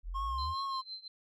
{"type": "exponential sweep", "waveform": "sine", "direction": "up", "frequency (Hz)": [38.89, 87.7], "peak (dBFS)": -36, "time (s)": [0.03, 0.55], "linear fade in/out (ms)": 50}
{"type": "tone with vibrato", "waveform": "triangle", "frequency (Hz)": 1069, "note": "C6", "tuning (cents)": 37, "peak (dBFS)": -32, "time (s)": [0.14, 0.82], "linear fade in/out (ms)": 20, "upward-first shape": "triangle", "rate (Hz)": 2.5, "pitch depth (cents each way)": 51}
{"type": "tone with tremolo", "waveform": "sine", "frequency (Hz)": 4100, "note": "C8", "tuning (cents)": -36, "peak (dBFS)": -38, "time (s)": [0.38, 1.08], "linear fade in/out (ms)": 5, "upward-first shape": "triangle", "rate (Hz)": 5.9, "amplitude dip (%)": 95}
{"effects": []}